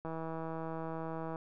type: click train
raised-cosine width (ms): 1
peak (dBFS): -27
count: 213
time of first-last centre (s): 0.05-1.359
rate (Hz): 162
effects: none